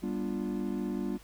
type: chord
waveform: triangle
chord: G dominant seventh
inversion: none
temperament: equal with one note detuned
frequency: 196 / 241.2 / 293.7 / 349.2 Hz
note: G3 / B3 / D4 / F4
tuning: 0 / -41 / 0 / 0 cents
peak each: -33 / -34 / -35 / -36 dBFS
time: 0.02-1.18 s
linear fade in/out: 20 ms
effects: added 50 Hz sine -52 dBFS peak until 1.23 s + pink hiss -57 dBFS RMS until 1.23 s